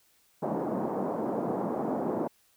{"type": "band-pass noise", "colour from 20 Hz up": "pink", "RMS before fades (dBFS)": -31, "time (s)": [0.42, 2.28], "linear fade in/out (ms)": 10, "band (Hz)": [190, 870], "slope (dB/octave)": 24, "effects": ["white hiss -66 dBFS RMS until 2.56 s"]}